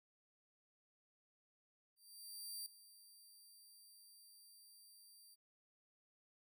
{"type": "tone with ADSR envelope", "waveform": "15% pulse", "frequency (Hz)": 4699, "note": "D8", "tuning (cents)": 0, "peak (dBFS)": -38, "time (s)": [1.96, 5.36], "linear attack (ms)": 700, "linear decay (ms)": 4, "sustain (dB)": -17, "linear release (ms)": 27, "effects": []}